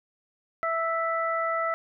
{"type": "harmonic tone", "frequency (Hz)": 659.3, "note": "E5", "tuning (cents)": 0, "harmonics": [1, 2, 3], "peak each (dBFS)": [-29, -27, -33], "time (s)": [0.63, 1.74], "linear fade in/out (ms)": 0, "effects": []}